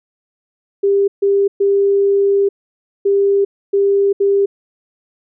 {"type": "tone bursts at uneven times", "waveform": "sine", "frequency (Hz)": 398.1, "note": "G4", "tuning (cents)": 27, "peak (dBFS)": -10, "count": 6, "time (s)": [[0.83, 1.08], [1.22, 1.48], [1.6, 2.49], [3.05, 3.45], [3.73, 4.13], [4.2, 4.46]], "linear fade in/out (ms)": 10, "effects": []}